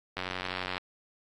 click train, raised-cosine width 0.3 ms, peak -17 dBFS, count 57, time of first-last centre 0.17-0.779 s, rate 91.9 Hz, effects AAC 64 kbps

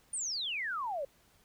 sine exponential sweep, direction down, 9397 to 528 Hz, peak -33 dBFS, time 0.13-1.05 s, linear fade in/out 5 ms, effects pink hiss -66 dBFS RMS until 1.44 s

